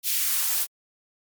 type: noise with high-pass filter sweep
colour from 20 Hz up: blue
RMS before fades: -24 dBFS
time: 0.03-0.67 s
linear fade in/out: 50 ms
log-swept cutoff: 3000 to 470 Hz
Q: 1.4
effects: MP3 96 kbps